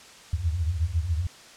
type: tone cluster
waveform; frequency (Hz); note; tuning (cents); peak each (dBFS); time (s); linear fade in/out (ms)
sine; 76.3 / 82.4 / 90.2; D#2 / E2 / F#2; -33 / 0 / -44; -28; 0.33-1.27; 5
effects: white hiss -48 dBFS RMS until 1.56 s + low-pass 7000 Hz 12 dB/octave